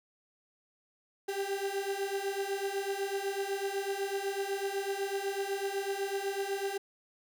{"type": "beating tone pair", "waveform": "35% pulse", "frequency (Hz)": [390.2, 398.2], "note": ["G4", "G4"], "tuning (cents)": [-8, 27], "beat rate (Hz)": 8, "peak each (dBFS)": [-34, -33], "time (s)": [1.28, 6.78], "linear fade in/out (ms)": 10, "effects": []}